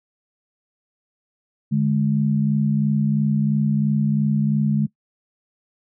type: tone pair together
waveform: sine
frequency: 146.83 / 209.8 Hz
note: D3 / G#3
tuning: 0 / +18 cents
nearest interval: tritone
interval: 618 cents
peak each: -19 dBFS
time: 1.71-4.87 s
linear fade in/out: 20 ms
effects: noise-tail reverb RT60 0.1 s tail -21 dB re dry